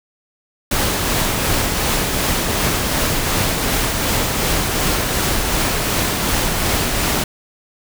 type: noise with tremolo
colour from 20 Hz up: pink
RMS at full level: -17 dBFS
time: 0.71-7.24 s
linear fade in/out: 5 ms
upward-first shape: triangle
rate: 2.7 Hz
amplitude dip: 30%
effects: none